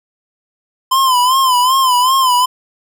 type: tone with vibrato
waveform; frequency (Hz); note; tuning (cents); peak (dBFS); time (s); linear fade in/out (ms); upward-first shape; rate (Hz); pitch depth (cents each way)
square; 1026; C6; -34; -10; 0.91-2.46; 10; sine; 2.6; 83
effects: none